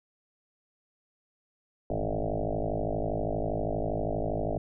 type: tone with frequency modulation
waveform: sine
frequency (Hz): 293.7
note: D4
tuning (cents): 0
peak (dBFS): -27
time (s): 1.9-4.58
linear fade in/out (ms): 2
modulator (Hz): 52.5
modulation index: 7.7
effects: none